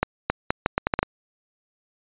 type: accelerating click train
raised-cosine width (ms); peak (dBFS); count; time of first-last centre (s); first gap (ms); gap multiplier
0.5; -4; 9; 0.03-1.03; 270; 0.76
effects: resampled to 8000 Hz